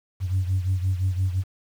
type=beating tone pair; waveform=sine; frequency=92.4 / 98.2 Hz; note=F#2 / G2; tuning=-2 / +4 cents; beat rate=5.8 Hz; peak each=-21 / -26 dBFS; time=0.2-1.44 s; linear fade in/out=50 ms; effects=tanh soft clip ceiling -16 dBFS + 8-bit